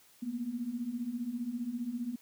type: beating tone pair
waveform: sine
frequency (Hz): 229 / 244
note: A#3 / B3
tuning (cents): -31 / -21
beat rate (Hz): 15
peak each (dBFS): -39 / -35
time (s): 0.22-2.16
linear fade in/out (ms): 10
effects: white hiss -62 dBFS RMS until 2.21 s + high-pass 60 Hz 12 dB/octave